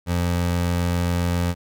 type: tone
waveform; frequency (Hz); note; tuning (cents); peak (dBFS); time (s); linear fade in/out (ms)
25% pulse; 87.31; F2; 0; -16; 0.06-1.55; 50
effects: none